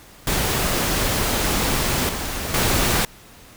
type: noise with level steps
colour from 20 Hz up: pink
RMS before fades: -21 / -27 / -19 dBFS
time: 0.27-3.05 s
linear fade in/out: 2 ms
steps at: 2.09 / 2.54 s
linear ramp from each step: 2 ms
effects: pink hiss -46 dBFS RMS until 3.56 s